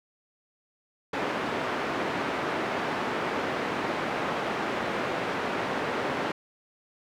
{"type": "band-pass noise", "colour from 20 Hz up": "pink", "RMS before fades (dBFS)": -30, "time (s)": [1.13, 6.32], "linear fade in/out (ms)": 5, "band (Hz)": [270, 2000], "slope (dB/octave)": 12, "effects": []}